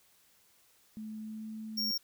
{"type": "tone with pitch glide", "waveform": "sine", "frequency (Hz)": [216.8, 218.7], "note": ["A3", "A3"], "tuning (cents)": [-25, -10], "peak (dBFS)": -39, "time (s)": [0.97, 1.91], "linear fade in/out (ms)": 0, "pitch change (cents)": 15, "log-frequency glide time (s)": [1.2, 1.52]}
{"type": "tone", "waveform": "square", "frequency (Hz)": 5530, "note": "F8", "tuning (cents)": -18, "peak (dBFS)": -31, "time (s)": [1.77, 1.98], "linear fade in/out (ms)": 10}
{"effects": ["white hiss -66 dBFS RMS until 2.03 s"]}